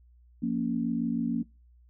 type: chord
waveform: sine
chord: Bb minor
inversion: second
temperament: just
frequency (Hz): 174.81 / 233.1 / 279.7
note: F3 / Bb3 / Db4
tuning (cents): +2 / 0 / +16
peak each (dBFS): -34 / -28 / -32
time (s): 0.42-1.43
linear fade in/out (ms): 10
effects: noise-tail reverb RT60 0.3 s tail -24 dB re dry + added 60 Hz sine -55 dBFS peak until 1.89 s